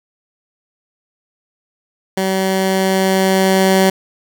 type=tone with level ramp; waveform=15% pulse; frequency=190.5 Hz; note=G3; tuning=49 cents flat; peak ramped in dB=-9 to -3 dBFS; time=2.17-3.9 s; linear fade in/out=5 ms; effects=none